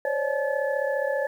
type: tone cluster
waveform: sine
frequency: 525 / 560 / 599 / 860 / 1725 Hz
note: C5 / C#5 / D5 / A5 / A6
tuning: +6 / +18 / +34 / -40 / -35 cents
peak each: -29 / -26 / -33 / -35 / -32 dBFS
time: 0.05-1.27 s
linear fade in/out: 2 ms
effects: 9-bit